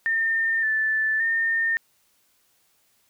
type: tone with pitch steps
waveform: sine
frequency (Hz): 1811 / 1756 / 1820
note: A6 / A6 / A#6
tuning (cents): +49 / -4 / -42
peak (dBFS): -20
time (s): 0.06-1.77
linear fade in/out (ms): 0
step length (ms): 570
effects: white hiss -65 dBFS RMS until 3.09 s